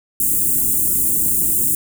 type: band-stop noise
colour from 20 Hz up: white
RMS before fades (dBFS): -17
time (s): 0.2-1.75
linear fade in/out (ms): 2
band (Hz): 360 to 7600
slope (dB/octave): 48
effects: none